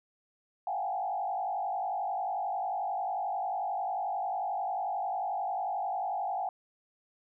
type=tone with frequency modulation; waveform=sine; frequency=770 Hz; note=G5; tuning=31 cents flat; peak=-30 dBFS; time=0.67-6.49 s; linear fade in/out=2 ms; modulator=51.2 Hz; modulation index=1.5; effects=none